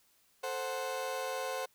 30% pulse chord, F# diminished, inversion first, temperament equal, 440 / 523.3 / 740 Hz, A4 / C5 / F#5, 0 / 0 / 0 cents, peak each -40 / -34 / -38 dBFS, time 0.43-1.66 s, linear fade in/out 10 ms, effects white hiss -69 dBFS RMS until 1.74 s

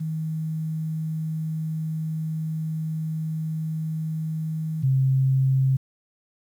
sine tone pair in turn, 158.3 / 133.11 Hz, D#3 / C3, +30 / +30 cents, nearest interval minor third, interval 300 cents, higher first, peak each -25 / -17 dBFS, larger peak second, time 0-4.83 / 4.83-5.77 s, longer first, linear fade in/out 10 ms, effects 9-bit

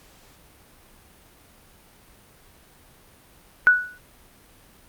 sine tone with exponential decay, 1475 Hz, F#6, 6 cents flat, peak -8 dBFS, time 3.67-3.98 s, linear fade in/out 0 ms, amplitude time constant 66 ms, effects pink hiss -53 dBFS RMS until 4.88 s + Opus 48 kbps

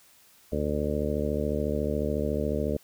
harmonic tone, 74 Hz, D2, 14 cents sharp, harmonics 1 / 2 / 3 / 4 / 5 / 6 / 7 / 8, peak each -32 / -35 / -32 / -35 / -37 / -32 / -35 / -34 dBFS, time 0.52-2.77 s, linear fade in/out 5 ms, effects white hiss -58 dBFS RMS until 2.83 s

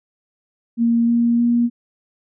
sine tone with pitch steps, 233.1 / 235.4 / 237.7 Hz, A#3 / A#3 / A#3, 0 / +17 / +34 cents, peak -13 dBFS, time 0.77-1.7 s, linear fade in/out 50 ms, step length 310 ms, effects none

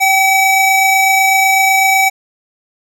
square tone pair together, 770 / 2282 Hz, G5 / C#7, -31 / +50 cents, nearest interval octave + perfect fifth, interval 1881 cents, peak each -12 dBFS, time 0-2.1 s, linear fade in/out 20 ms, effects none

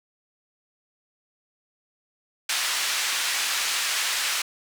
pink band-pass noise, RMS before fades -26 dBFS, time 2.49-4.42 s, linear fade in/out 5 ms, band 1700 to 9000 Hz, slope 12 dB/octave, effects none

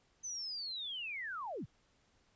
sine linear sweep, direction down, 6190 to 65.41 Hz, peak -39 dBFS, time 0.23-1.66 s, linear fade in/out 20 ms, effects pink hiss -72 dBFS RMS until 2.35 s + resampled to 16000 Hz

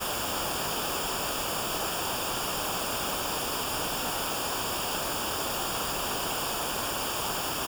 pink noise with comb filter, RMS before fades -31 dBFS, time 0-7.67 s, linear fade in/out 20 ms, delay 0.49 ms, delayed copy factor -0.75, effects none

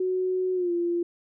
sine tone with pitch glide, 370 to 345.2 Hz, F#4 to F4, 0 to -20 cents, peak -23 dBFS, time 0-1.03 s, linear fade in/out 5 ms, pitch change -120 cents, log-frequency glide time 0.54-0.72 s, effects none

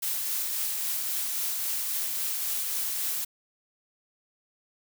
blue noise with tremolo, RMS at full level -29 dBFS, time 0.02-3.25 s, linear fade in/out 10 ms, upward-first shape triangle, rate 3.7 Hz, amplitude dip 25%, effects none

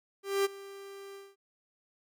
45% pulse tone with ADSR envelope, 394.9 Hz, G4, 13 cents sharp, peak -24 dBFS, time 0.23-1.36 s, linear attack 220 ms, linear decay 22 ms, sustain -20 dB, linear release 210 ms, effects none

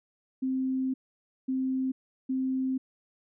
sine tone bursts at uneven times, 261.6 Hz, C4, in tune, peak -26 dBFS, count 3, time 0.42-0.94 / 1.48-1.92 / 2.29-2.78 s, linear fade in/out 10 ms, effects none

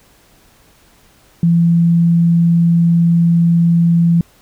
sine tone, 169.1 Hz, E3, 44 cents sharp, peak -8 dBFS, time 1.43-4.21 s, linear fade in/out 2 ms, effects pink hiss -50 dBFS RMS until 4.41 s

